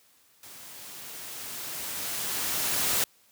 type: noise with level ramp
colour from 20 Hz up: white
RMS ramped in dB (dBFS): -47 to -25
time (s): 0.43-3.04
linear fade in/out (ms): 2
effects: white hiss -62 dBFS RMS until 3.31 s + high-pass 60 Hz 12 dB/octave